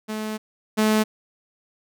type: tone pair in turn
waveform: sawtooth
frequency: 215.9 / 215.9 Hz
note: A3 / A3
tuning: -33 / -33 cents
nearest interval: unison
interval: 0 cents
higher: neither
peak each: -23 / -13 dBFS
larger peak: second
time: 0.08-0.38 / 0.77-1.04 s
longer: first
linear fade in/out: 20 ms
effects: none